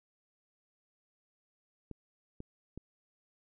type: clicks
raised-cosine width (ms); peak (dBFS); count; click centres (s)
3; -30; 3; 1.913 / 2.404 / 2.776
effects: none